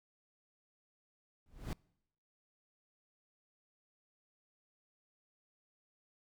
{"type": "noise with exponential growth", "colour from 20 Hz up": "brown", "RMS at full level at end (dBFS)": -31, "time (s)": [1.46, 1.73], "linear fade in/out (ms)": 1, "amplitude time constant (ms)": 57, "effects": ["noise-tail reverb RT60 0.8 s tail -26 dB re dry"]}